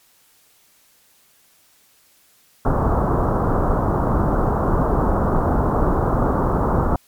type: low-pass noise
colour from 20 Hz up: pink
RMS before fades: -18 dBFS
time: 2.65-6.96 s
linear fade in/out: 2 ms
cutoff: 1300 Hz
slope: 48 dB/octave
effects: white hiss -56 dBFS RMS until 7.07 s + MP3 96 kbps